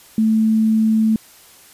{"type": "tone", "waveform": "sine", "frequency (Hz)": 220, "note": "A3", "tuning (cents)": 0, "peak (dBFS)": -12, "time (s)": [0.18, 1.16], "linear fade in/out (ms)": 2, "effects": ["white hiss -46 dBFS RMS until 1.73 s", "resampled to 32000 Hz"]}